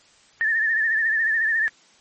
sine tone with vibrato, 1785 Hz, A6, 24 cents sharp, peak -18 dBFS, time 0.41-1.68 s, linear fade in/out 0 ms, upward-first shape triangle, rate 14 Hz, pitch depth 83 cents each way, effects white hiss -55 dBFS RMS until 2 s + MP3 32 kbps

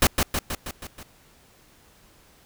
pink noise with echo, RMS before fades -17 dBFS, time 0.02-0.07 s, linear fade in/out 2 ms, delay 160 ms, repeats 6, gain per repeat -4 dB, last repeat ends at 1.03 s, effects pink hiss -56 dBFS RMS until 2.45 s

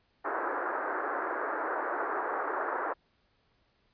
white band-pass noise, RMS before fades -33 dBFS, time 0.24-2.94 s, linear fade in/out 20 ms, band 310 to 1600 Hz, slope 48 dB/octave, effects pink hiss -71 dBFS RMS until 3.93 s + resampled to 11025 Hz

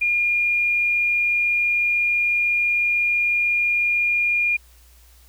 sine tone, 2418 Hz, D7, 50 cents sharp, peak -17 dBFS, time 0.01-4.57 s, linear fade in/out 10 ms, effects added 60 Hz sine -49 dBFS peak until 5.28 s + white hiss -55 dBFS RMS until 5.28 s

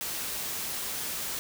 white noise, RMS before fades -34 dBFS, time 0.01-1.39 s, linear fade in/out 0 ms, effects none

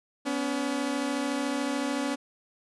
sawtooth tone pair together, 249.5 / 283.2 Hz, B3 / C#4, +18 / +37 cents, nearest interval major second, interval 219 cents, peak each -28 / -25 dBFS, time 0.25-2.16 s, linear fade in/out 20 ms, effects resampled to 24000 Hz

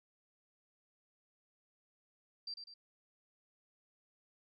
sine tone with echo, 4701 Hz, D8, 1 cent sharp, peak -40 dBFS, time 2.47-2.54 s, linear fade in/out 5 ms, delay 100 ms, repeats 2, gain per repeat -6 dB, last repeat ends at 2.74 s, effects none

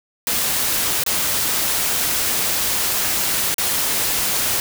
white noise with dropouts, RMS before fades -20 dBFS, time 0.27-4.6 s, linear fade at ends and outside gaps 1 ms, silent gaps 1.037-1.063 / 3.543-3.582 s, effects none

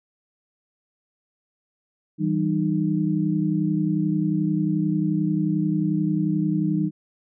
sine tone cluster, 161 / 192.3 / 306.7 Hz, E3 / G3 / D#4, -41 / -33 / -25 cents, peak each -24 dBFS, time 2.18-6.91 s, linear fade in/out 50 ms, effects none

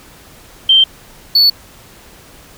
sine / triangle tone pair in turn, 3137 / 4447 Hz, G7 / C#8, +1 / +5 cents, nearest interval tritone, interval 604 cents, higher second, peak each -5 dBFS, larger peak neither, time 0.69-0.84 / 1.35-1.5 s, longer neither, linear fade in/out 5 ms, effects pink hiss -41 dBFS RMS until 2.57 s

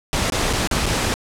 pink noise with dropouts, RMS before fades -20 dBFS, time 0.13-1.14 s, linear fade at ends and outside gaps 0 ms, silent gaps 0.3-0.322 / 0.529-0.534 / 0.674-0.712 / 0.858-0.864 s, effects low-pass 9000 Hz 12 dB/octave

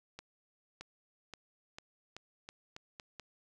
accelerating click train, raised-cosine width 0.2 ms, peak -28 dBFS, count 9, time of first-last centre 0.19-3.197 s, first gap 620 ms, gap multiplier 0.85, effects none

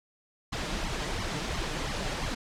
pink noise with flanger, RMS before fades -32 dBFS, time 0.52-2.35 s, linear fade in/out 10 ms, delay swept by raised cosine 0.94 to 6.74 ms, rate 2.9 Hz, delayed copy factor +0.85, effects low-pass 6000 Hz 12 dB/octave

